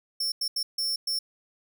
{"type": "tone bursts at uneven times", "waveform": "40% pulse", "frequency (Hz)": 5400, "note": "E8", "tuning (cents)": 41, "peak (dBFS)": -25, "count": 5, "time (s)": [[0.2, 0.32], [0.41, 0.48], [0.56, 0.63], [0.78, 0.96], [1.07, 1.19]], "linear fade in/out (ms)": 5, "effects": []}